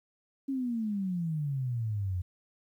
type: exponential sweep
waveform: sine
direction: down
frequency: 277.2 to 87.6 Hz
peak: -29 dBFS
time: 0.48-2.22 s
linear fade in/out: 10 ms
effects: 11-bit